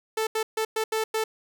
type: tone bursts at uneven times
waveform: sawtooth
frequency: 440 Hz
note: A4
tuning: in tune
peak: -20 dBFS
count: 6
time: 0.17-0.27 / 0.35-0.43 / 0.57-0.65 / 0.76-0.84 / 0.92-1.04 / 1.14-1.24 s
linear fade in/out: 5 ms
effects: none